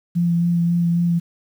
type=tone with vibrato; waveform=sine; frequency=171.4 Hz; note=F3; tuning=32 cents flat; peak=-15 dBFS; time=0.15-1.2 s; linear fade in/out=20 ms; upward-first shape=sine; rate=3.7 Hz; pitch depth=15 cents each way; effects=8-bit